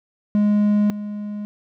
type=tone pair in turn; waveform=triangle; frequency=207.7 / 207.7 Hz; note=G#3 / G#3; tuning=0 / 0 cents; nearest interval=unison; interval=0 cents; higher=neither; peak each=-12 / -24 dBFS; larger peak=first; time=0.35-0.9 / 0.9-1.45 s; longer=neither; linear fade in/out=0 ms; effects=none